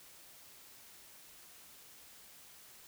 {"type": "silence", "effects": ["white hiss -57 dBFS RMS until 2.87 s"]}